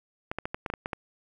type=clicks; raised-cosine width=0.5 ms; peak=-16 dBFS; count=9; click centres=0.315 / 0.386 / 0.455 / 0.545 / 0.662 / 0.701 / 0.738 / 0.859 / 0.932 s; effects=9-bit